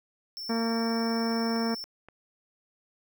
square tone, 5390 Hz, E8, 38 cents sharp, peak -36 dBFS, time 0.37-1.84 s, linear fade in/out 0 ms
harmonic tone, 228.8 Hz, A#3, 32 cents flat, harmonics 1 / 2 / 3 / 4 / 5 / 6 / 7 / 8 / 10, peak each -27 / -33 / -37 / -39 / -41 / -43 / -44 / -45 / -47 dBFS, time 0.49-1.75 s, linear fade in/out 10 ms
clicks, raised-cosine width 0.5 ms, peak -33 dBFS, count 4, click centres 1.323 / 1.561 / 1.84 / 2.086 s
effects none

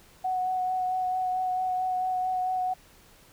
sine tone with vibrato, 740 Hz, F#5, in tune, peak -25 dBFS, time 0.24-2.74 s, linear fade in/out 10 ms, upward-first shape sine, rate 4.5 Hz, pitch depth 14 cents each way, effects pink hiss -56 dBFS RMS until 3.32 s

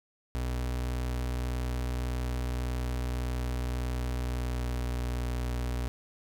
35% pulse tone with pitch glide, 61.74 to 61.1 Hz, B1 to B1, 0 to -18 cents, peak -28 dBFS, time 0.35-5.88 s, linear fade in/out 0 ms, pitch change -18 cents, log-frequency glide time 4.18-4.86 s, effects none

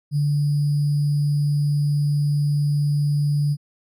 sine tone with sample-and-hold, 145.9 Hz, D3, 11 cents flat, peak -17 dBFS, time 0.11-3.57 s, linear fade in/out 50 ms, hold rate 4900 Hz, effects resampled to 32000 Hz

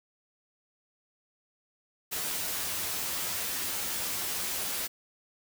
white noise with comb filter, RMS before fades -33 dBFS, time 2.11-4.88 s, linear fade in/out 20 ms, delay 11 ms, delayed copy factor +0.65, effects none

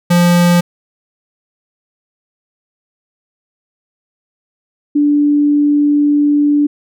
square / sine tone pair in turn, 174.61 / 292.1 Hz, F3 / D4, 0 / -9 cents, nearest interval major sixth, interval 891 cents, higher second, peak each -8 dBFS, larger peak neither, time 0.1-0.61 / 4.95-6.67 s, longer second, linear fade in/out 10 ms, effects none

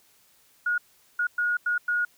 sine tone bursts at uneven times, 1443 Hz, F#6, 44 cents flat, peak -22 dBFS, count 5, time 0.66-0.78 / 1.19-1.27 / 1.38-1.57 / 1.66-1.78 / 1.88-2.05 s, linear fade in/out 5 ms, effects white hiss -61 dBFS RMS until 2.17 s

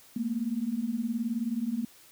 sine beating tone pair, 219 / 238 Hz, A3 / A#3, -8 / +36 cents, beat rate 19 Hz, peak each -32 / -30 dBFS, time 0.16-1.85 s, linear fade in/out 5 ms, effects white hiss -56 dBFS RMS until 2.11 s

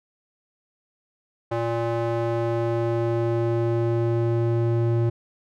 square tone with band-pass filter sweep, 116.54 Hz, A#2, in tune, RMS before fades -23 dBFS, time 1.51-5.1 s, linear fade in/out 10 ms, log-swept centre 640 to 230 Hz, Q 1.1, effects none

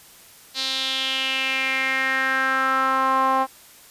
sawtooth tone with band-pass filter sweep, 264.7 Hz, C4, 20 cents sharp, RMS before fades -22 dBFS, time 0.54-3.47 s, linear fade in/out 50 ms, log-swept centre 4200 to 920 Hz, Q 4.3, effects white hiss -48 dBFS RMS until 3.9 s + resampled to 32000 Hz

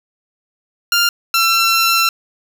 15% pulse tone pair in turn, 1396.9 / 1350.9 Hz, F6 / E6, 0 / +42 cents, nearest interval minor second, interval 58 cents, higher first, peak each -5 dBFS, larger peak neither, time 0.92-1.09 / 1.34-2.09 s, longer second, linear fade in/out 2 ms, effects none

